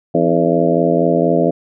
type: harmonic tone with a mistuned harmonic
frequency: 84.2 Hz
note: E2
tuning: 37 cents sharp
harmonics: 2 / 3 / 4 / 5 / 6 / 7 / 8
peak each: -19 / -19 / -19 / -19 / -19 / -19 / -19 dBFS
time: 0.14-1.51 s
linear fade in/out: 10 ms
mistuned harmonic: 4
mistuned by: -68 cents
effects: none

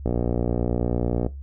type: click train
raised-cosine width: 2 ms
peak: -10 dBFS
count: 73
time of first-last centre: 0.06-1.264 s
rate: 59.8 Hz
effects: noise-tail reverb RT60 0.2 s tail -19 dB re dry + added 69 Hz sine -33 dBFS peak until 1.42 s

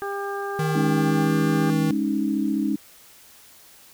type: harmonic tone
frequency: 399.6 Hz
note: G4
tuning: 33 cents sharp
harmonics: 1 / 2 / 3 / 4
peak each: -29 / -32 / -34 / -35 dBFS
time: 0.02-1.7 s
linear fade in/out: 0 ms
type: tone with pitch glide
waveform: square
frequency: 155.56 to 159.66 Hz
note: D#3 to D#3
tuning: 0 to +45 cents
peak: -23 dBFS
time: 0.59-1.91 s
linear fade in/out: 2 ms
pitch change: +45 cents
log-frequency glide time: 0.73-1.35 s
type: chord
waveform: sine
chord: Ab suspended fourth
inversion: none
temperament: just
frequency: 207.7 / 276.9 / 311.5 Hz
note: Ab3 / Db4 / Eb4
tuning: 0 / -2 / +2 cents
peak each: -25 dBFS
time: 0.75-2.76 s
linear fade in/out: 5 ms
effects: white hiss -50 dBFS RMS until 3.93 s

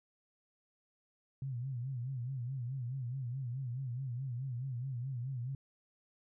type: tone with vibrato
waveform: sine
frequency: 127.2 Hz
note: C3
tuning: 48 cents flat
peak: -36 dBFS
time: 1.42-5.55 s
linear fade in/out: 2 ms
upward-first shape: sine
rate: 4.7 Hz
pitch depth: 130 cents each way
effects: none

